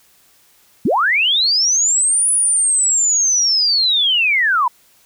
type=linear two-way sweep; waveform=sine; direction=up then down; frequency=153.4 to 9956 to 927 Hz; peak=-12 dBFS; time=0.85-4.68 s; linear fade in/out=5 ms; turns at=2.3 s; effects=white hiss -53 dBFS RMS until 5.05 s